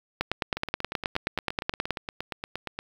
two click trains, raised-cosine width 0.3 ms, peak -16 / -9 dBFS, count 20 / 17, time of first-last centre 0.57-2.79 / 0.21-1.907 s, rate 8.56 / 9.43 Hz, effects 7-bit

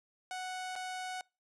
sawtooth tone with dropouts, 740 Hz, F#5, in tune, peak -34 dBFS, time 0.31-1.21 s, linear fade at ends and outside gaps 1 ms, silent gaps 0.755-0.761 s, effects noise-tail reverb RT60 0.3 s tail -26 dB re dry + resampled to 24000 Hz

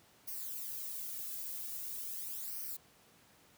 violet noise with flanger, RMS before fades -42 dBFS, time 0.27-2.77 s, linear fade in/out 10 ms, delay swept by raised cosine 0.27 to 2.17 ms, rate 0.43 Hz, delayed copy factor -0.8, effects pink hiss -64 dBFS RMS until 3.57 s + high-pass 100 Hz 12 dB/octave

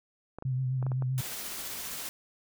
clicks, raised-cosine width 1 ms, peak -26 dBFS, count 6, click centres 0.386 / 0.424 / 0.827 / 0.866 / 0.918 / 1.023 s
sine tone with vibrato, 129.4 Hz, C3, 19 cents flat, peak -27 dBFS, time 0.45-1.21 s, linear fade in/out 5 ms, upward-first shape sine, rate 7.7 Hz, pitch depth 39 cents each way
white noise with tremolo, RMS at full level -37 dBFS, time 1.18-2.09 s, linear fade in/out 0 ms, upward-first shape triangle, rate 15 Hz, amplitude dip 25%
effects none

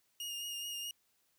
sawtooth tone with vibrato, 2846 Hz, F7, 32 cents sharp, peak -36 dBFS, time 0.2-0.91 s, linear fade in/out 2 ms, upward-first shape sine, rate 4.7 Hz, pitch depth 21 cents each way, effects white hiss -75 dBFS RMS until 1.38 s

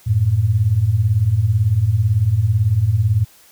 sine beating tone pair, 92.5 / 110.5 Hz, F#2 / A2, 0 / +8 cents, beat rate 18 Hz, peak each -18 / -14 dBFS, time 0.06-3.25 s, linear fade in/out 20 ms, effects white hiss -49 dBFS RMS until 3.51 s

